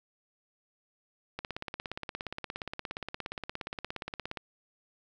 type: click train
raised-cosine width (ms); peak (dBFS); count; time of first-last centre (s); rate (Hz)
0.3; -20; 52; 1.39-4.372; 17.1
effects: 10-bit